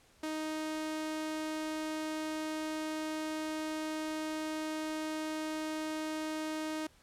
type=tone; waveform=sawtooth; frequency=311.7 Hz; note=D#4; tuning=3 cents sharp; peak=-31 dBFS; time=0.23-6.87 s; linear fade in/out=5 ms; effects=pink hiss -64 dBFS RMS until 7.02 s + low-pass 11000 Hz 12 dB/octave